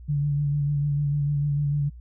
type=tone with vibrato; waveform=sine; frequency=144.7 Hz; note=D3; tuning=25 cents flat; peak=-21 dBFS; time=0.08-1.9 s; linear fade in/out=20 ms; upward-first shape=sine; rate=6.7 Hz; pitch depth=30 cents each way; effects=added 60 Hz sine -40 dBFS peak until 2 s